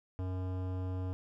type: tone with hard clipping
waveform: sine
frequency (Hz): 92.5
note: F#2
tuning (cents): 0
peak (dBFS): -36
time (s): 0.19-1.13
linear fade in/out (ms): 0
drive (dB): 17
effects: none